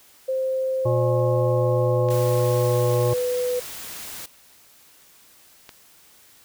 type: tone with pitch glide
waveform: sine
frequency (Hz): 524 to 496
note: C5 to B4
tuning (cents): +2 to +7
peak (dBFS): -21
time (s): 0.28-3.6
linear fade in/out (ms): 10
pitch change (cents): -95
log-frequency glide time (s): 0.86-2.93
type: harmonic tone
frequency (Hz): 120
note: B2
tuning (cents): -49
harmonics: 1 / 3 / 5 / 7 / 9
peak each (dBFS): -21 / -27 / -28 / -34 / -33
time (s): 0.85-3.14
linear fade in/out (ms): 10
type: clicks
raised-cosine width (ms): 0.2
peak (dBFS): -22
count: 4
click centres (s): 2.087 / 2.939 / 3.18 / 5.692
type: noise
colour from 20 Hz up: white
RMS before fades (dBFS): -36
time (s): 2.1-4.26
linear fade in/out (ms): 5
effects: white hiss -53 dBFS RMS until 6.44 s